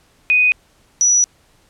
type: tone pair in turn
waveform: sine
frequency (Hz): 2491 / 5882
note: D#7 / F#8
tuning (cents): +1 / -11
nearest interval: octave + minor third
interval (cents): 1488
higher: second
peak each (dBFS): -10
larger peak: neither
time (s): 0.3-0.52 / 1.01-1.24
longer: second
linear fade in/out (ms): 0
effects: pink hiss -55 dBFS RMS until 1.69 s + low-pass 11000 Hz 12 dB/octave